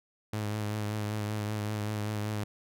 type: tone with vibrato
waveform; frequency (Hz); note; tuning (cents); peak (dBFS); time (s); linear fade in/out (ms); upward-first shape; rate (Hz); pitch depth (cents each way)
sawtooth; 105.8; G#2; +33; -27; 0.33-2.44; 5; triangle; 5.2; 37
effects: none